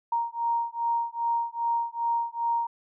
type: beating tone pair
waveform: sine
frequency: 932.3 / 934.8 Hz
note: A#5 / A#5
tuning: 0 / +5 cents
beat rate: 2.5 Hz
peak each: -28 dBFS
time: 0.12-2.67 s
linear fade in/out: 5 ms
effects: none